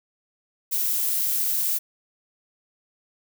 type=noise; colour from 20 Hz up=violet; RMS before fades=-24 dBFS; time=0.71-1.79 s; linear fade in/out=20 ms; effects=none